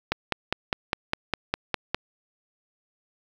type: click train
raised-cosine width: 0.3 ms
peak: -7 dBFS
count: 10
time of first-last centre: 0.12-1.946 s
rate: 4.93 Hz
effects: 7-bit